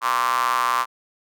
square tone with high-pass filter, 61.1 Hz, B1, 18 cents flat, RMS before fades -21 dBFS, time 0.01-0.86 s, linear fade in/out 50 ms, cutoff 1100 Hz, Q 7.7, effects none

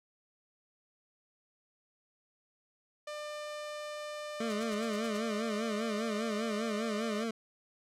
sawtooth tone, 598 Hz, D5, 31 cents sharp, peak -35 dBFS, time 3.07-7.24 s, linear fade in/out 5 ms
25% pulse tone with vibrato, 218.8 Hz, A3, 9 cents flat, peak -29 dBFS, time 4.4-7.31 s, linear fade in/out 5 ms, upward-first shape sine, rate 5 Hz, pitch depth 93 cents each way
white noise bursts, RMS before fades -45 dBFS, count 7, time 4.5-5.175 s, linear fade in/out 0 ms, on 27 ms, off 81 ms
effects low-pass 8000 Hz 12 dB/octave

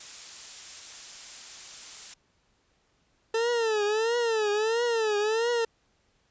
blue noise, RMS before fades -38 dBFS, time 0-2.14 s, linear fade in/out 5 ms
40% pulse tone with vibrato, 444.6 Hz, A4, 18 cents sharp, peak -23 dBFS, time 3.34-5.65 s, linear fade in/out 5 ms, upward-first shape triangle, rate 1.5 Hz, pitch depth 150 cents each way
effects pink hiss -69 dBFS RMS until 6.3 s + resampled to 16000 Hz

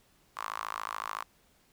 sawtooth tone with high-pass filter, 53.8 Hz, A1, 38 cents flat, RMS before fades -38 dBFS, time 0.36-1.24 s, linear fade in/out 20 ms, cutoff 1100 Hz, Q 5.9, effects pink hiss -66 dBFS RMS until 1.72 s

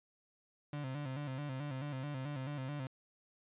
35% pulse tone with vibrato, 138.59 Hz, C#3, in tune, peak -37 dBFS, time 0.73-2.87 s, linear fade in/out 2 ms, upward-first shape square, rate 4.6 Hz, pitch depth 96 cents each way, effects resampled to 8000 Hz

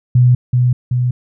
sine tone with echo, 124.2 Hz, B2, 10 cents sharp, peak -6 dBFS, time 0.15-0.35 s, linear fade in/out 5 ms, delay 380 ms, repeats 2, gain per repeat -3 dB, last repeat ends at 1.11 s, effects none

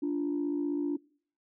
sine tone pair together, 289.5 / 345.2 Hz, D4 / F4, -25 / -20 cents, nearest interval minor third, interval 305 cents, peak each -28 / -33 dBFS, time 0.02-0.97 s, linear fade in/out 10 ms, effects noise-tail reverb RT60 0.5 s tail -23 dB re dry + tanh soft clip ceiling -23 dBFS

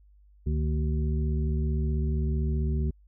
harmonic tone with a mistuned harmonic, 75.5 Hz, D2, 48 cents sharp, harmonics 1 / 2 / 3 / 5, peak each -25 / -31 / -35 / -39 dBFS, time 0.46-2.91 s, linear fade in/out 10 ms, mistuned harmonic 1, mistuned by -110 cents, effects added 50 Hz sine -54 dBFS peak until 3.07 s

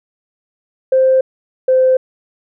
sine tone pair in turn, 523.3 / 517.6 Hz, C5 / C5, 0 / -19 cents, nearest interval unison, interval 19 cents, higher first, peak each -7 dBFS, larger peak neither, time 0.92-1.21 / 1.68-1.97 s, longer neither, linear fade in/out 5 ms, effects tanh soft clip ceiling -3 dBFS

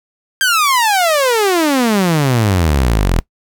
sawtooth exponential sweep, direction down, 1608 to 39.13 Hz, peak -7 dBFS, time 0.41-3.2 s, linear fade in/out 0 ms, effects noise-tail reverb RT60 0.1 s tail -21 dB re dry

